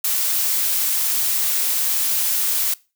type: noise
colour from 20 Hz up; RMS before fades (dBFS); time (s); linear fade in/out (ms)
blue; -20; 0.04-2.74; 5
effects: noise-tail reverb RT60 0.3 s tail -22 dB re dry